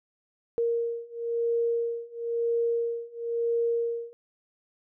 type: beating tone pair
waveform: sine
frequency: 466.2 / 467.19 Hz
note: A#4 / A#4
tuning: 0 / +4 cents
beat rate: 0.99 Hz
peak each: -29 / -28 dBFS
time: 0.58-4.13 s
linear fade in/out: 0 ms
effects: none